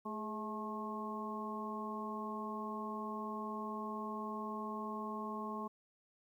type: harmonic tone with a mistuned harmonic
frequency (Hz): 216.1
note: A3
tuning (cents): -31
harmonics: 1 / 2 / 3 / 4 / 5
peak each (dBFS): -43 / -47 / -51 / -48 / -43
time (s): 0.05-5.68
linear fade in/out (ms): 10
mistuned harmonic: 2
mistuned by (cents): -56
effects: 12-bit